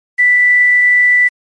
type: tone with quantisation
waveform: sine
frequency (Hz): 1975.5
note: B6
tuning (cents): 0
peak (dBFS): -6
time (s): 0.18-1.29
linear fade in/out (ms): 20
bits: 6
effects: MP3 48 kbps